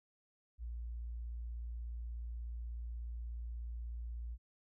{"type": "tone", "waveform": "sine", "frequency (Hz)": 58.27, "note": "A#1", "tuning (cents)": 0, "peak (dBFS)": -40, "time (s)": [0.58, 4.38], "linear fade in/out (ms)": 50, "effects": []}